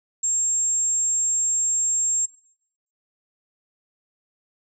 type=tone; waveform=sine; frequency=7500 Hz; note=A#8; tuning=10 cents sharp; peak=-20 dBFS; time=0.23-2.26 s; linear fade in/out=10 ms; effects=noise-tail reverb RT60 0.7 s tail -21 dB re dry